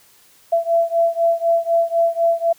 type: beating tone pair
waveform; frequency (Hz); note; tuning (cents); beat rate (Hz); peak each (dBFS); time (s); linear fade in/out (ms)
sine; 670 / 674; E5 / E5; +28 / +38; 4; -17 / -18; 0.52-2.53; 10
effects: white hiss -52 dBFS RMS until 2.58 s